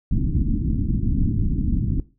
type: low-pass noise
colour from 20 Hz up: pink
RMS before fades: -21 dBFS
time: 0.11-2 s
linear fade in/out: 2 ms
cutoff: 290 Hz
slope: 48 dB/octave
effects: noise-tail reverb RT60 0.3 s tail -17 dB re dry